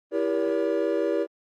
triangle chord, E diminished seventh, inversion none, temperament just, 329.6 / 395.6 / 474.7 / 569.6 Hz, E4 / G4 / Bb4 / Db5, 0 / +16 / +31 / +47 cents, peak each -26 dBFS, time 0.11-1.27 s, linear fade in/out 50 ms, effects Opus 24 kbps

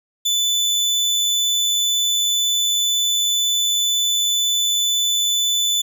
30% pulse tone, 3498 Hz, A7, 11 cents flat, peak -14 dBFS, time 0.25-5.82 s, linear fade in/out 10 ms, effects none

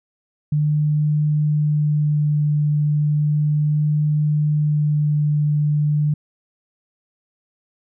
sine tone with vibrato, 149.6 Hz, D3, 32 cents sharp, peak -15 dBFS, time 0.52-6.14 s, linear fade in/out 5 ms, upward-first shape sine, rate 0.35 Hz, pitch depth 10 cents each way, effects none

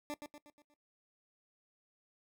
20% pulse tone with echo, 294.6 Hz, D4, 6 cents sharp, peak -33 dBFS, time 0.1-0.14 s, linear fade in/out 0 ms, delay 120 ms, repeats 5, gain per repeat -6 dB, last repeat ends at 0.74 s, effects noise-tail reverb RT60 0.1 s tail -18 dB re dry

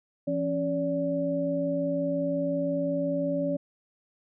sine tone cluster, 170.2 / 275.9 / 575 Hz, F3 / C#4 / D5, -44 / -8 / -37 cents, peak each -33 / -29 / -28 dBFS, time 0.27-3.57 s, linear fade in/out 10 ms, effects none

